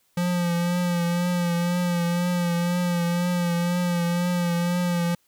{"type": "tone with vibrato", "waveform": "square", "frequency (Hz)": 174.61, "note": "F3", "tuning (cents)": 0, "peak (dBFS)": -22, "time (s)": [0.17, 5.15], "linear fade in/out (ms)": 5, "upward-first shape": "triangle", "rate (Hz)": 2, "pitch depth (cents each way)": 38, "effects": ["white hiss -66 dBFS RMS until 5.27 s"]}